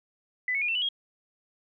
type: tone with pitch steps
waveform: sine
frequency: 2000 / 2206 / 2434 / 2685 / 2962 / 3268 Hz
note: B6 / C#7 / D#7 / E7 / F#7 / G#7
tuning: +21 / -9 / -39 / +31 / +1 / -29 cents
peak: -25 dBFS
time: 0.48-0.888 s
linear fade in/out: 2 ms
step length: 68 ms
effects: none